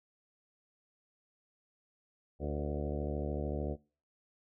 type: harmonic tone with a mistuned harmonic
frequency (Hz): 73.42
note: D2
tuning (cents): 0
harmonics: 1 / 2 / 3 / 4 / 5 / 6 / 7 / 8 / 9 / 10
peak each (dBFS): -37 / -41 / -43 / -43 / -43 / -44 / -45 / -44 / -49 / -51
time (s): 2.39-3.77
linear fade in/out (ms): 50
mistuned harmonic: 6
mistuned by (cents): +45
effects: noise-tail reverb RT60 0.4 s tail -25 dB re dry